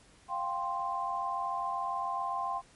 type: chord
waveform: sine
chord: F suspended second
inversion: none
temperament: just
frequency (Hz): 698.5 / 785.8 / 1047.7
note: F5 / G5 / C6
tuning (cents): 0 / +4 / +2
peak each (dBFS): -38 / -36 / -33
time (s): 0.28-2.62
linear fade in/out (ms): 50
effects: pink hiss -60 dBFS RMS until 2.75 s + MP3 48 kbps